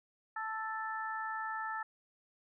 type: harmonic tone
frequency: 440 Hz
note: A4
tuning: in tune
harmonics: 2 / 3 / 4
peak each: -40 / -40 / -41 dBFS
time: 0.36-1.83 s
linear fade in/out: 5 ms
effects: none